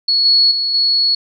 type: tone with level steps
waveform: sine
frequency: 4370 Hz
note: C#8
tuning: 26 cents flat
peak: -11 / -8 / -15 / -11 dBFS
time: 0.08-1.15 s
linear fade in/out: 5 ms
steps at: 0.25 / 0.51 / 0.74 s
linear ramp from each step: 5 ms
effects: none